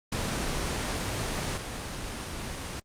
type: noise with level steps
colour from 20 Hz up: pink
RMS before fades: -30 / -35 dBFS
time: 0.12-2.8 s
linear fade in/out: 5 ms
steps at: 1.56 s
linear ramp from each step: 20 ms
effects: low-pass 9000 Hz 12 dB/octave + Opus 24 kbps